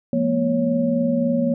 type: tone cluster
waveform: sine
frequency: 173 / 214 / 237.8 / 553 Hz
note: F3 / A3 / A#3 / C#5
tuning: -16 / -48 / +35 / -4 cents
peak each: -26 / -28 / -19 / -23 dBFS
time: 0.13-1.54 s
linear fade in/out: 2 ms
effects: none